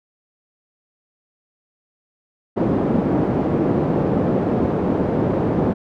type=band-pass noise; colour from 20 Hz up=pink; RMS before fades=-19 dBFS; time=2.56-5.74 s; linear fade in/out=20 ms; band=170 to 480 Hz; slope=12 dB/octave; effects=none